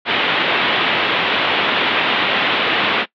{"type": "low-pass noise", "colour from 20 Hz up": "white", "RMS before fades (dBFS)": -17, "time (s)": [0.05, 3.06], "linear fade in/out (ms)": 50, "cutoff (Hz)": 3500, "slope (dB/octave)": 48, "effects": ["noise-tail reverb RT60 0.1 s tail -20 dB re dry", "high-pass 200 Hz 12 dB/octave"]}